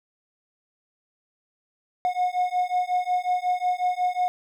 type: beating tone pair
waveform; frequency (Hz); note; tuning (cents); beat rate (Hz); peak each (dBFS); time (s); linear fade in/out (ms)
triangle; 722 / 727.5; F#5 / F#5; -43 / -29; 5.5; -23; 2.05-4.28; 0
effects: none